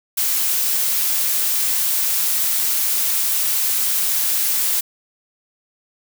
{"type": "noise", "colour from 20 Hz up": "blue", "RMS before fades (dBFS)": -19, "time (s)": [0.17, 4.81], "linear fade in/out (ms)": 10, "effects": []}